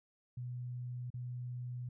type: tone with dropouts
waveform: sine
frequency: 123.47 Hz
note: B2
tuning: in tune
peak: -39 dBFS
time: 0.37-1.89 s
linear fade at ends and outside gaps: 5 ms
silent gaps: 1.103-1.14 s
effects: none